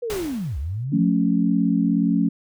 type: linear two-way sweep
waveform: sine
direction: down then up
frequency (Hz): 494.8 to 62 to 188.6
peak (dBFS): -24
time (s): 0.02-1.1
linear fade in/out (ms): 10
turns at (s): 0.58
type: noise with exponential decay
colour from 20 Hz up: pink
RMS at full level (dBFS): -29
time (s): 0.1-0.84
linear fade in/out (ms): 0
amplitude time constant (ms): 160
type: chord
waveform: sine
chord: F augmented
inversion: none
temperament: equal with one note detuned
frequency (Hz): 178.18 / 220 / 277.2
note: F3 / A3 / C#4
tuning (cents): +35 / 0 / 0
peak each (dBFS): -21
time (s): 0.92-2.29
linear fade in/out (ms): 10
effects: none